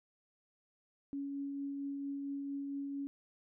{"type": "tone with tremolo", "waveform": "sine", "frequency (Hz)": 279.6, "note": "C#4", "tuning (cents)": 15, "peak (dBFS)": -36, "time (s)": [1.13, 3.07], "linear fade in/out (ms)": 0, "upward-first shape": "triangle", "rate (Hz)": 4.4, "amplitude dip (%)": 25, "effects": []}